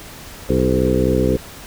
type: harmonic tone with a mistuned harmonic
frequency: 63.7 Hz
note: C2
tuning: 46 cents flat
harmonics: 1 / 2 / 3 / 4 / 5 / 6 / 7 / 8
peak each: -22 / -22 / -22 / -22 / -22 / -22 / -22 / -22 dBFS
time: 0.49-1.37 s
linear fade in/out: 5 ms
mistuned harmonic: 7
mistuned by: -35 cents
effects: pink hiss -37 dBFS RMS until 1.66 s